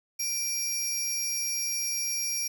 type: tone pair together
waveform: sawtooth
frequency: 2364 / 5623 Hz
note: D7 / F8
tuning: +11 / +11 cents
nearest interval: octave + minor third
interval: 1500 cents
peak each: -34 / -26 dBFS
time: 0.19-2.48 s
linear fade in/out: 10 ms
effects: none